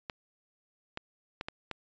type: clicks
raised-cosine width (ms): 0.3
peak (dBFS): -20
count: 5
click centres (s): 0.098 / 0.974 / 1.411 / 1.485 / 1.713
effects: resampled to 16000 Hz